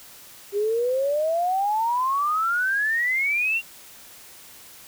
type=exponential sweep; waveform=sine; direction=up; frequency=397.1 to 2794 Hz; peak=-20 dBFS; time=0.52-3.62 s; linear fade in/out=50 ms; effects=white hiss -46 dBFS RMS until 4.87 s